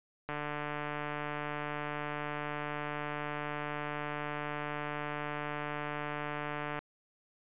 click train, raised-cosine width 0.5 ms, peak -22 dBFS, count 963, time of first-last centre 0.29-6.79 s, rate 148 Hz, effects resampled to 8000 Hz

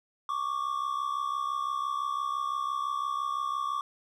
triangle tone pair together, 1108.8 / 1174.7 Hz, C#6 / D6, 0 / 0 cents, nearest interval minor second, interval 100 cents, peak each -30 / -30 dBFS, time 0.29-3.81 s, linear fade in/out 2 ms, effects none

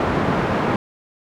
pink band-pass noise, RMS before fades -20 dBFS, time 0-0.76 s, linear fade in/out 2 ms, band 120 to 1400 Hz, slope 12 dB/octave, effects none

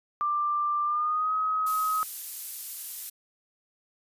sine tone with pitch glide, 1184 to 1269 Hz, D6 to D#6, +14 to +34 cents, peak -24 dBFS, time 0.21-2.03 s, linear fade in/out 0 ms, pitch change +120 cents, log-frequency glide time 0.84-1.33 s
violet noise, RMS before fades -34 dBFS, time 1.66-3.1 s, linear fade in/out 10 ms
effects resampled to 32000 Hz

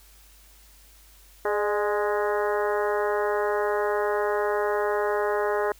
harmonic tone with a mistuned harmonic, 208.1 Hz, G#3, 4 cents sharp, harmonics 2 / 3 / 4 / 5 / 6 / 7 / 8 / 9, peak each -25 / -29 / -31 / -33 / -35 / -36 / -37 / -38 dBFS, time 1.45-5.72 s, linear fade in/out 2 ms, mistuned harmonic 3, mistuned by -47 cents, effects added 50 Hz sine -53 dBFS peak until 5.79 s + white hiss -55 dBFS RMS until 5.79 s

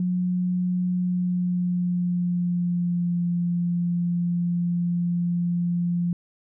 sine tone with pitch glide, 180.3 to 173.86 Hz, F#3 to F3, -45 to -7 cents, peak -21 dBFS, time 0-6.13 s, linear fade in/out 2 ms, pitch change -62 cents, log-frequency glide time 0.95-3.22 s, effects none

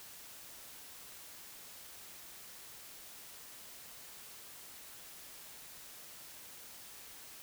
silence, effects white hiss -52 dBFS RMS until 7.42 s

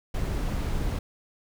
brown noise, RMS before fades -28 dBFS, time 0.14-0.99 s, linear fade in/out 5 ms, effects none

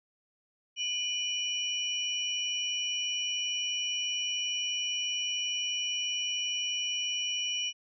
sine tone cluster, 2422 / 2967 / 5690 Hz, D#7 / F#7 / F8, -47 / +4 / +31 cents, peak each -37 / -31 / -38 dBFS, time 0.76-7.73 s, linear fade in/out 50 ms, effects none

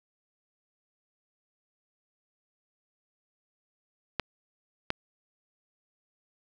clicks, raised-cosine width 0.3 ms, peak -11 dBFS, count 2, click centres 4.197 / 4.904 s, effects none

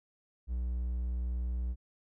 triangle tone, 60.9 Hz, B1, 24 cents flat, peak -29 dBFS, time 0.47-1.76 s, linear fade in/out 50 ms, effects none

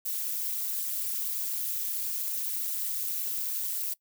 violet noise with amplitude modulation, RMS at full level -28 dBFS, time 0.05-3.94 s, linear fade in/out 10 ms, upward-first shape sine, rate 210 Hz, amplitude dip 90%, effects noise-tail reverb RT60 0.1 s tail -21 dB re dry

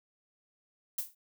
violet noise with exponential decay, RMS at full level -29 dBFS, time 0.98-1.15 s, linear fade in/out 5 ms, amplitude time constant 35 ms, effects none

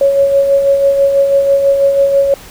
sine tone with tremolo, 554.4 Hz, C#5, in tune, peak -5 dBFS, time 0.01-2.34 s, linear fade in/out 2 ms, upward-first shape sine, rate 6.1 Hz, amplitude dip 45%, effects pink hiss -35 dBFS RMS until 2.5 s

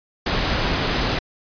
pink noise, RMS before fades -21 dBFS, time 0.26-1.19 s, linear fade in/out 5 ms, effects resampled to 11025 Hz

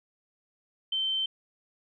sine tone, 3100 Hz, G7, 20 cents flat, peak -26 dBFS, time 0.92-1.26 s, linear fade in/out 5 ms, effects none

